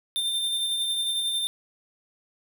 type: tone with tremolo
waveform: square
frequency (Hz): 3592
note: A7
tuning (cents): +35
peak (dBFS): -24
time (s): 0.16-1.47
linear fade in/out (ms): 0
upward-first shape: sine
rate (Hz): 11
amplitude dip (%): 30
effects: none